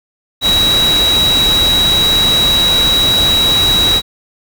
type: tone in noise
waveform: sine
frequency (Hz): 3869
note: B7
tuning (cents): -36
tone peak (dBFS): -9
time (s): 0.41-4.02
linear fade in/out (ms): 50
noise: pink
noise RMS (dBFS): -18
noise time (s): 0.41-4.02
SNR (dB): +6
effects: none